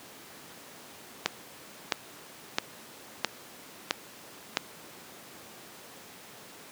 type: click train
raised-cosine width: 0.2 ms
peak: -6 dBFS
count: 6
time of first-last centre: 1.26-4.571 s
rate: 1.51 Hz
effects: pink hiss -48 dBFS RMS until 6.71 s + high-pass 200 Hz 12 dB/octave